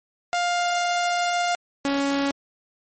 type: tone pair in turn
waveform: sawtooth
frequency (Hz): 703 / 279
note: F5 / C#4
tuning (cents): +11 / +11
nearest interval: octave + major third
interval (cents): 1600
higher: first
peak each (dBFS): -17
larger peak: neither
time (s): 0.33-1.55 / 1.85-2.31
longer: first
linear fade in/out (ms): 0
effects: low-pass 12000 Hz 12 dB/octave + MP3 32 kbps